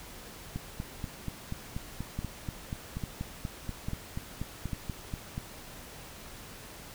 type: two click trains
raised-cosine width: 5 ms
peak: -21 / -22 dBFS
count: 4 / 21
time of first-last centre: 2.19-4.732 / 0.56-5.379 s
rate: 1.18 / 4.15 Hz
effects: pink hiss -47 dBFS RMS until 6.94 s